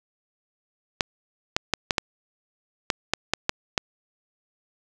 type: clicks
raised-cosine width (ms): 0.2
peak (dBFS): -3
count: 10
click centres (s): 1.008 / 1.565 / 1.737 / 1.908 / 1.982 / 2.902 / 3.136 / 3.336 / 3.494 / 3.778
effects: none